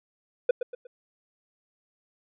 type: tone with echo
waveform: triangle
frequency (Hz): 493.9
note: B4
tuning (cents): 0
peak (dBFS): -14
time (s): 0.49-0.51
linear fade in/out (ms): 5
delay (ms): 120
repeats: 3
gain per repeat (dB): -9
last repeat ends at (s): 0.87
effects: resampled to 8000 Hz